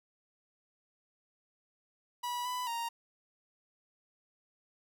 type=tone with pitch steps; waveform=45% pulse; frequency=975 / 995 / 932 Hz; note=B5 / B5 / A#5; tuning=-23 / +13 / -1 cents; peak=-34 dBFS; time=2.23-2.89 s; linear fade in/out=10 ms; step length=220 ms; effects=none